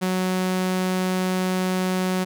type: tone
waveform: sawtooth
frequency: 185 Hz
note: F#3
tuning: in tune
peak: -17 dBFS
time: 0.01-2.25 s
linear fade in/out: 20 ms
effects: none